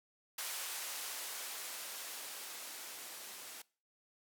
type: noise with band-pass filter sweep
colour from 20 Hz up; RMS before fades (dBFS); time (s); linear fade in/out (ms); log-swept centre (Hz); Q
violet; -45; 0.38-3.62; 5; 680 to 250; 0.7
effects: noise-tail reverb RT60 0.4 s tail -23 dB re dry

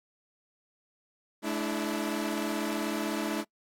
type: chord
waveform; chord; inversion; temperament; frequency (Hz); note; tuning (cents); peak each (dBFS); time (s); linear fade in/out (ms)
sawtooth; A suspended fourth; none; equal with one note detuned; 214.4 / 293.7 / 329.6; A3 / D4 / E4; -45 / 0 / 0; -30; 1.42-3.45; 50
effects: noise-tail reverb RT60 0.1 s tail -24 dB re dry + AAC 64 kbps

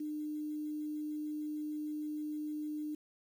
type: tone with quantisation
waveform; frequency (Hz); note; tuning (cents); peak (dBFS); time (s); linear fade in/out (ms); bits
sine; 302.1; D4; +49; -36; 0-2.95; 5; 10
effects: none

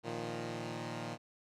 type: chord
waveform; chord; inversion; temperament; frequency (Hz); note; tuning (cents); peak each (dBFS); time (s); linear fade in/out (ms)
10% pulse; Bb suspended fourth; none; equal; 116.54 / 155.56 / 174.61; Bb2 / Eb3 / F3; 0 / 0 / 0; -33 / -35 / -37; 0.03-1.18; 50
effects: low-pass 7000 Hz 12 dB/octave + Opus 48 kbps

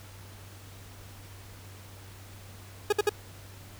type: tone bursts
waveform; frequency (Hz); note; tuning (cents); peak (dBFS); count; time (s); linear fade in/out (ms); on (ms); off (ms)
40% pulse; 415.3; G#4; 0; -20; 3; 2.9-3.094; 5; 26; 58
effects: added 97 Hz sine -47 dBFS peak until 3.79 s + pink hiss -51 dBFS RMS until 3.79 s

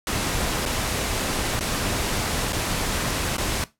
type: noise with dropouts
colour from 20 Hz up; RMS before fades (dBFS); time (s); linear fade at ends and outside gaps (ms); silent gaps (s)
pink; -25; 0.07-3.64; 1; 0.654-0.66 / 1.594-1.608 / 2.524-2.53 / 3.368-3.381
effects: noise-tail reverb RT60 0.2 s tail -17 dB re dry + low-pass 12000 Hz 12 dB/octave

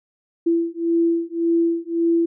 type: beating tone pair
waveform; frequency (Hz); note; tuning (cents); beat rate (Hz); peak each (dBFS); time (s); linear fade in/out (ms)
sine; 334.5 / 336.3; E4 / E4; +25 / +35; 1.8; -20; 0.46-2.26; 10
effects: none

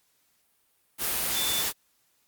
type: tone in noise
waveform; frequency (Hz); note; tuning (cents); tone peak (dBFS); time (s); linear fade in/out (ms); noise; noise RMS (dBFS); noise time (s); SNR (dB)
sine; 3520; A7; 0; -29; 1.33-1.65; 50; white; -28; 0.98-1.73; -4
effects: white hiss -69 dBFS RMS until 2.27 s + Opus 48 kbps

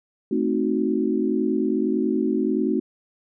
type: chord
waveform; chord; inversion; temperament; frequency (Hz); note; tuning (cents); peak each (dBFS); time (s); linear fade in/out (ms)
sine; A diminished seventh; none; equal; 220 / 261.6 / 311.1 / 370; A3 / C4 / Eb4 / Gb4; 0 / 0 / 0 / 0; -25; 0.31-2.8; 5
effects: none

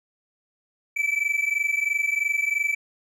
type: tone pair together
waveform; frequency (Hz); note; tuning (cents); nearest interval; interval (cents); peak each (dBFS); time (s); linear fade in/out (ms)
triangle; 2300 / 2323; D7 / D7; -37 / -20; unison; 17; -23 / -23; 0.96-2.75; 10
effects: none

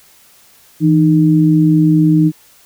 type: tone pair together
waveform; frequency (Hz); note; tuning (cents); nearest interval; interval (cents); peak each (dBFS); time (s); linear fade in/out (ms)
sine; 162.79 / 307.3; E3 / D#4; -21 / -21; major seventh; 1100; -10; 0.8-2.32; 50
effects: white hiss -47 dBFS RMS until 2.65 s

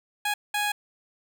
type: tone bursts at uneven times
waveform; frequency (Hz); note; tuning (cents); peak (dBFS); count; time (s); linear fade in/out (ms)
15% pulse; 830; G#5; -1; -18; 2; 0.25-0.34 / 0.54-0.72; 5
effects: none

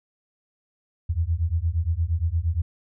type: beating tone pair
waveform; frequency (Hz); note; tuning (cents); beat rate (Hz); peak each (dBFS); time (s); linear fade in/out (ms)
sine; 79.2 / 87.8; D#2 / F2; +31 / +10; 8.6; -24 / -24; 1.09-2.62; 10
effects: none

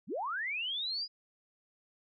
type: linear sweep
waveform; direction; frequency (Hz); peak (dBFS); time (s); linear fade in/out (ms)
sine; up; 130.81 to 4978; -33; 0.07-1.08; 50
effects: none

